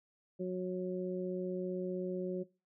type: harmonic tone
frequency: 183.1 Hz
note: F#3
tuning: 18 cents flat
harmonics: 1 / 2 / 3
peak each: -38 / -37 / -42 dBFS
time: 0.39-2.44 s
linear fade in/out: 20 ms
effects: noise-tail reverb RT60 0.3 s tail -21 dB re dry